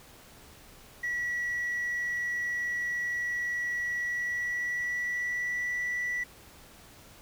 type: tone with pitch glide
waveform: sine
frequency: 1937 to 1960.6 Hz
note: B6 to B6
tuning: -34 to -13 cents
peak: -27 dBFS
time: 1.03-6.24 s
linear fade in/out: 10 ms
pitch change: +21 cents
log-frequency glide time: 3.96-5.74 s
effects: tanh soft clip ceiling -27 dBFS + pink hiss -53 dBFS RMS until 7.21 s